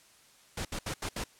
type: noise bursts at uneven times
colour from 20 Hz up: pink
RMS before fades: -35 dBFS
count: 5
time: 0.57-0.65 / 0.72-0.79 / 0.86-0.94 / 1.02-1.09 / 1.16-1.24 s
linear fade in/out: 5 ms
effects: white hiss -60 dBFS RMS until 1.39 s + low-pass 10000 Hz 12 dB/octave